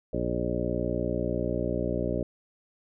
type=harmonic tone; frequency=60.1 Hz; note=B1; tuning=46 cents flat; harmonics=1 / 2 / 3 / 4 / 5 / 6 / 7 / 9 / 10; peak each=-35 / -35 / -35 / -35 / -35 / -35 / -35 / -35 / -35 dBFS; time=0.13-2.23 s; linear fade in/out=5 ms; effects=none